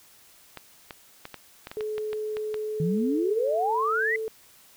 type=clicks; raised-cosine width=0.3 ms; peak=-21 dBFS; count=11; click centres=0.573 / 0.908 / 1.254 / 1.343 / 1.671 / 1.715 / 1.808 / 1.981 / 2.131 / 2.369 / 2.543 s
type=tone with pitch glide; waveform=sine; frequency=428.7 to 441.5 Hz; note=A4 to A4; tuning=-45 to +6 cents; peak=-28 dBFS; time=1.77-4.28 s; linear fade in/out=0 ms; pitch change=+51 cents; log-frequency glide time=2.67-3.72 s
type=exponential sweep; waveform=sine; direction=up; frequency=152.7 to 2058 Hz; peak=-23 dBFS; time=2.8-4.16 s; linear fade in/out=2 ms
effects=white hiss -55 dBFS RMS until 4.76 s